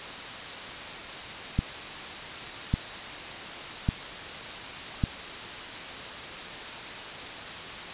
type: click train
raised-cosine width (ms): 5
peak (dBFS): -11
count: 4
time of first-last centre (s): 1.59-5.038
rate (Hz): 0.87
effects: white hiss -37 dBFS RMS until 7.93 s + resampled to 8000 Hz